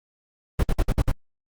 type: noise bursts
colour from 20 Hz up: brown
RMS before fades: -18 dBFS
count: 6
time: 0.59-1.117 s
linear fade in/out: 5 ms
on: 42 ms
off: 55 ms
effects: Opus 32 kbps